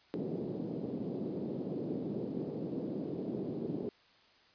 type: band-pass noise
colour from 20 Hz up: white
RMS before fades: -38 dBFS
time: 0.14-3.89 s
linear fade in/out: 0 ms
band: 150 to 400 Hz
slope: 24 dB/octave
effects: white hiss -64 dBFS RMS until 4.54 s + resampled to 11025 Hz